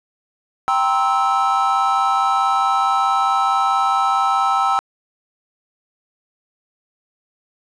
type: chord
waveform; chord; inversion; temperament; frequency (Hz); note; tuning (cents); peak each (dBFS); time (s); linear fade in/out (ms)
triangle; C dominant seventh; second; just; 784.9 / 941.9 / 1046.5 / 1308.1; G5 / Bb5 / C6 / E6; +2 / +18 / 0 / -14; -17 / -22 / -22 / -16; 0.68-4.79; 0
effects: resampled to 22050 Hz + 7-bit